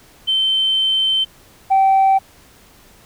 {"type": "tone pair in turn", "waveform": "sine", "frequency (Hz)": [3094, 773.5], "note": ["G7", "G5"], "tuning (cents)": [-23, -23], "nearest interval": "2 octaves", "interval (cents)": 2400, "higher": "first", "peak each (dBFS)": [-13, -8], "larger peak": "second", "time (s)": [[0.27, 1.25], [1.7, 2.19]], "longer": "first", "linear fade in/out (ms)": 20, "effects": ["tanh soft clip ceiling -8 dBFS", "pink hiss -48 dBFS RMS until 3.05 s"]}